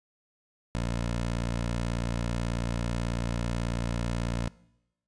15% pulse tone, 58.27 Hz, A#1, in tune, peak -22 dBFS, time 0.75-4.48 s, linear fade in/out 0 ms, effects noise-tail reverb RT60 0.9 s tail -22 dB re dry + resampled to 22050 Hz

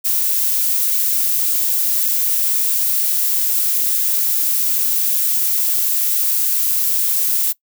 violet noise, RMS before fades -17 dBFS, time 0.04-7.53 s, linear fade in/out 20 ms, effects noise-tail reverb RT60 0.1 s tail -21 dB re dry

